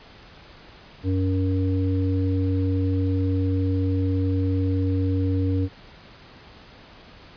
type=harmonic tone; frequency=94 Hz; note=F#2; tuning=28 cents sharp; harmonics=1 / 3 / 5; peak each=-21 / -25 / -32 dBFS; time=1.03-5.69 s; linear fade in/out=50 ms; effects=pink hiss -47 dBFS RMS until 7.36 s + resampled to 11025 Hz